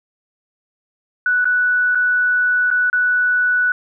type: tone with dropouts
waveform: sine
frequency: 1480 Hz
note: F#6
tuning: in tune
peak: -13 dBFS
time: 1.26-3.72 s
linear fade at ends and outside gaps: 2 ms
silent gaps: 1.445-1.454 / 1.949-1.954 / 2.704-2.712 / 2.9-2.929 s
effects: none